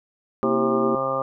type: harmonic tone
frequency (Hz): 133.8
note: C3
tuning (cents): +39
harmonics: 1 / 2 / 3 / 4 / 5 / 6 / 7 / 8 / 9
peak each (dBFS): -37 / -36 / -36 / -25 / -34 / -33 / -37 / -33 / -26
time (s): 0.43-1.22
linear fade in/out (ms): 0
type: chord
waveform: sine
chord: E diminished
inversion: second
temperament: equal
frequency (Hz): 233.1 / 329.6 / 392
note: Bb3 / E4 / G4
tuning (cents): 0 / 0 / 0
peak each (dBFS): -24 / -28 / -23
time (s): 0.43-0.95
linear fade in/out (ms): 2
effects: none